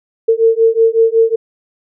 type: beating tone pair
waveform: sine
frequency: 450 / 455.4 Hz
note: A4 / A#4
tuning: +39 / -40 cents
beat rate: 5.4 Hz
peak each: -11 dBFS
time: 0.28-1.36 s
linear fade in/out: 10 ms
effects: none